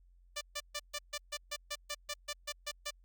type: tone bursts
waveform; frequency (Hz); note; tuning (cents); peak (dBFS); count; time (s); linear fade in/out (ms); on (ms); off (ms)
5% pulse; 589; D5; +5; -25; 14; 0.36-2.908; 10; 52; 140
effects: added 44 Hz sine -60 dBFS peak until 3.04 s + Opus 48 kbps